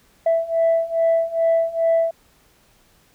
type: beating tone pair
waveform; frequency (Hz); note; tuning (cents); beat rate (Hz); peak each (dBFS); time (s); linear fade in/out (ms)
sine; 659.3 / 661.7; E5 / E5; 0 / +6; 2.4; -19 / -17; 0.26-2.11; 5
effects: tanh soft clip ceiling -11 dBFS + pink hiss -57 dBFS RMS until 3.14 s